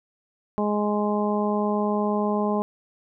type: harmonic tone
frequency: 208.4 Hz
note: G#3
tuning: 6 cents sharp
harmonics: 1 / 2 / 3 / 4 / 5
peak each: -24 / -27 / -29 / -30 / -31 dBFS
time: 0.58-2.62 s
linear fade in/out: 0 ms
effects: none